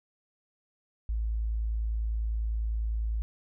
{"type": "tone", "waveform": "sine", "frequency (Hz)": 55, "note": "A1", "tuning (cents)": 0, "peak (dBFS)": -27, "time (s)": [1.09, 3.22], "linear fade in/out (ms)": 0, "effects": []}